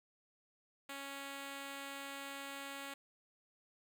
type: tone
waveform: 5% pulse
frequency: 277.2 Hz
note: C#4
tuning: in tune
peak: -33 dBFS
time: 0.89-2.94 s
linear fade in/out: 5 ms
effects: none